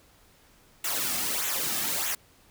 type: noise with flanger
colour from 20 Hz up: white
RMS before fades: -29 dBFS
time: 0.84-2.15 s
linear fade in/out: 5 ms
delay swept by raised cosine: 0.2 to 2.1 ms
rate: 1.6 Hz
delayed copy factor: -0.65
effects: pink hiss -59 dBFS RMS until 2.5 s